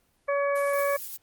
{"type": "harmonic tone", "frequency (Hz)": 565, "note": "C#5", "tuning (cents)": 33, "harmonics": [1, 2, 3, 4], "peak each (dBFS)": [-24, -30, -34, -36], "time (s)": [0.28, 0.97], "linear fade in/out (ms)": 10}
{"type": "noise with tremolo", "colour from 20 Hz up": "violet", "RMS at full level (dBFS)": -36, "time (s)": [0.55, 1.17], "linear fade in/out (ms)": 10, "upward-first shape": "sine", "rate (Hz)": 8.7, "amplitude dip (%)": 25}
{"effects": ["pink hiss -68 dBFS RMS until 1.22 s", "Opus 24 kbps"]}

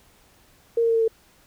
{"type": "tone with pitch steps", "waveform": "sine", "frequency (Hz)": [464.1, 460.1, 456.1, 452.2, 448.3], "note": ["A#4", "A#4", "A#4", "A4", "A4"], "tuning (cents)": [-8, -23, -38, 47, 32], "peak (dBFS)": -17, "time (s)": [0.77, 1.08], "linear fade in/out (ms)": 5, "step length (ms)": 62, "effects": ["pink hiss -57 dBFS RMS until 1.46 s"]}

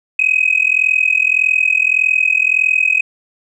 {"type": "tone with amplitude modulation", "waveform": "sine", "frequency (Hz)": 2529, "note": "D#7", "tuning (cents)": 28, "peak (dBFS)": -6, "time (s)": [0.19, 3.01], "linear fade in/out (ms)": 5, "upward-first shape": "sine", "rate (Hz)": 41.7, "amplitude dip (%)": 95, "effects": ["tanh soft clip ceiling -3 dBFS"]}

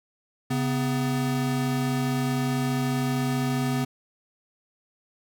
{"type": "tone pair together", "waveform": "square", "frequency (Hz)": [136.05, 251.4], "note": ["C#3", "B3"], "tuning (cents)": [-32, 31], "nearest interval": "major seventh", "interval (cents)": 1063, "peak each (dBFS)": -27, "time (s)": [0.5, 3.85], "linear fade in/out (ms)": 10, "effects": []}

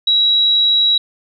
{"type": "tone", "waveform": "sine", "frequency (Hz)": 3877, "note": "B7", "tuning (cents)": -33, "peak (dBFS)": -10, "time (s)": [0.07, 0.98], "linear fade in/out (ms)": 5, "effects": []}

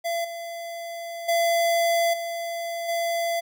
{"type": "tone with level steps", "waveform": "square", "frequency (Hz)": 678, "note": "E5", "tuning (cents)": 49, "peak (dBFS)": [-25, -33, -20, -29, -24], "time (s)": [0.04, 3.41], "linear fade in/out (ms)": 20, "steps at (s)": [0.24, 1.28, 2.13, 2.88], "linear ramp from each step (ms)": 10, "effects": []}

